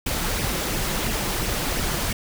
pink noise with flanger, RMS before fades -25 dBFS, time 0.06-2.13 s, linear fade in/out 5 ms, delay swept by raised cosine 0.35 to 5.95 ms, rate 2.9 Hz, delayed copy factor +0.5, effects none

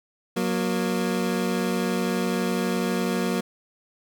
25% pulse tone pair together, 183.9 / 235.9 Hz, F#3 / A#3, -10 / +21 cents, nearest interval major third, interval 431 cents, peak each -22 dBFS, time 0.36-3.41 s, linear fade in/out 10 ms, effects none

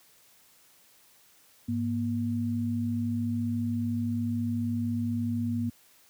sine tone pair together, 103.5 / 237.5 Hz, G#2 / A#3, -5 / +33 cents, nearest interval octave + major second, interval 1438 cents, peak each -31 / -28 dBFS, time 1.68-5.7 s, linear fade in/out 10 ms, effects white hiss -60 dBFS RMS until 6.09 s + high-pass 60 Hz 12 dB/octave

